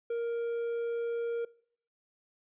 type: tone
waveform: triangle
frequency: 467.5 Hz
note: A#4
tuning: 5 cents sharp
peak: -28 dBFS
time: 0.1-1.45 s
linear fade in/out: 5 ms
effects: noise-tail reverb RT60 0.6 s tail -23 dB re dry + resampled to 8000 Hz